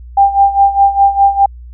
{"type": "tone with tremolo", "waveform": "sine", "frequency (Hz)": 794, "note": "G5", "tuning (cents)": 22, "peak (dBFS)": -3, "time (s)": [0.17, 1.46], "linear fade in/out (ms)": 5, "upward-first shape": "sine", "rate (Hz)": 4.9, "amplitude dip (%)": 80, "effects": ["added 60 Hz sine -29 dBFS peak until 1.73 s"]}